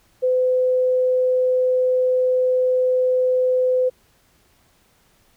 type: tone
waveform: sine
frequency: 508 Hz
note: B4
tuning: 49 cents sharp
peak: -15 dBFS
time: 0.22-3.9 s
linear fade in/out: 20 ms
effects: pink hiss -59 dBFS RMS until 5.36 s